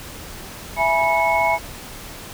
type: tone cluster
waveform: sine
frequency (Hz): 662 / 838 / 973 / 2194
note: E5 / G#5 / B5 / C#7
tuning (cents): +7 / +15 / -26 / -18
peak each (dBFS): -21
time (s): 0.76-1.59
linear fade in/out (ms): 50
effects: pink hiss -36 dBFS RMS until 2.33 s